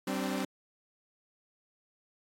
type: chord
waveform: sawtooth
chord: G suspended fourth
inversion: none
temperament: equal with one note detuned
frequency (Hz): 192.85 / 261.6 / 293.7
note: G3 / C4 / D4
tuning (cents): -28 / 0 / 0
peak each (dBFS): -31 / -31 / -34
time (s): 0.07-0.45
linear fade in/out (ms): 5
effects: AAC 64 kbps